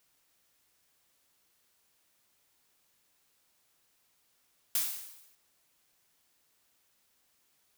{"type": "noise with exponential decay", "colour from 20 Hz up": "blue", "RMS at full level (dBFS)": -27, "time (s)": [4.75, 5.35], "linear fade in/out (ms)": 1, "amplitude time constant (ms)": 130, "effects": ["white hiss -72 dBFS RMS until 7.77 s"]}